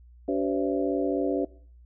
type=harmonic tone with a mistuned harmonic; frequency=95.4 Hz; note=G2; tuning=47 cents flat; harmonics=3 / 4 / 5 / 6 / 7; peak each=-27 / -29 / -31 / -33 / -34 dBFS; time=0.28-1.45 s; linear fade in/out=5 ms; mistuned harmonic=5; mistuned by=+110 cents; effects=noise-tail reverb RT60 0.5 s tail -21 dB re dry + added 60 Hz sine -49 dBFS peak until 1.85 s